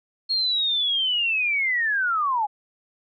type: linear sweep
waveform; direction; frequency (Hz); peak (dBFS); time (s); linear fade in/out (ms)
sine; down; 4299 to 804; -20; 0.29-2.47; 20
effects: none